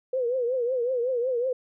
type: tone with vibrato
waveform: sine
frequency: 496.2 Hz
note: B4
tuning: 8 cents sharp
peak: -23 dBFS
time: 0.13-1.53 s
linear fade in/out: 5 ms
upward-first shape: triangle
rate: 5.4 Hz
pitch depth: 130 cents each way
effects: none